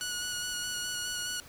10% pulse tone with vibrato, 1460 Hz, F#6, 24 cents flat, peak -24 dBFS, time 0.01-1.4 s, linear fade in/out 0 ms, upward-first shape square, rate 4.8 Hz, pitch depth 14 cents each way, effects pink hiss -52 dBFS RMS until 1.48 s

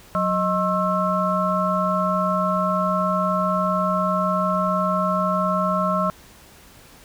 sine tone cluster, 183.2 / 624 / 1078 / 1322 Hz, F#3 / D#5 / C#6 / E6, -17 / +5 / -49 / +5 cents, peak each -24 dBFS, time 0.15-6.1 s, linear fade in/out 0 ms, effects pink hiss -48 dBFS RMS until 7.04 s

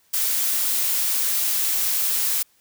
blue noise, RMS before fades -22 dBFS, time 0.13-2.43 s, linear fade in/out 10 ms, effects white hiss -61 dBFS RMS until 2.6 s

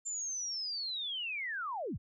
sine linear sweep, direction down, 7260 to 38.08 Hz, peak -35 dBFS, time 0.05-1.98 s, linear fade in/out 20 ms, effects none

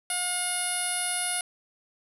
10% pulse tone with low-pass filter, 716 Hz, F5, 43 cents sharp, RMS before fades -29 dBFS, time 0.1-1.41 s, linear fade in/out 2 ms, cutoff 10000 Hz, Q 9, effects none

